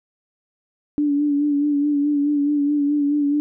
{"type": "tone with vibrato", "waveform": "sine", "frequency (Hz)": 290, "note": "D4", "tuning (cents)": -22, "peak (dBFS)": -16, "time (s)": [0.98, 3.4], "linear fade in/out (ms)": 0, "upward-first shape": "sine", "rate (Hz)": 4.7, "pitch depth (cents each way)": 36, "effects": []}